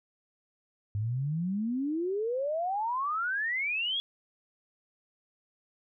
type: exponential sweep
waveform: sine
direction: up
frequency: 100 to 3394 Hz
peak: -28 dBFS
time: 0.95-4 s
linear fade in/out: 0 ms
effects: none